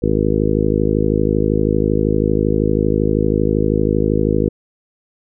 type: harmonic tone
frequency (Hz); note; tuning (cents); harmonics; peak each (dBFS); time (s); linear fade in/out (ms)
52.7; G#1; +26; 1 / 2 / 3 / 4 / 5 / 6 / 7 / 8 / 9; -22 / -22 / -22 / -22 / -22 / -22 / -22 / -22 / -22; 0.02-4.49; 10
effects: none